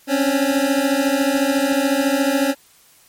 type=beating tone pair; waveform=25% pulse; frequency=268.9 / 282.9 Hz; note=C4 / C#4; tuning=+47 / +35 cents; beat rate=14 Hz; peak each=-15 dBFS; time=0.07-2.55 s; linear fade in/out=50 ms; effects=white hiss -52 dBFS RMS until 3.08 s + MP3 64 kbps